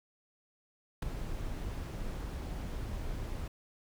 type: noise with ADSR envelope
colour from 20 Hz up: brown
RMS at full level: -28 dBFS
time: 1.02-3.48 s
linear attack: 6 ms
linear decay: 7 ms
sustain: -10 dB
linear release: 5 ms
effects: none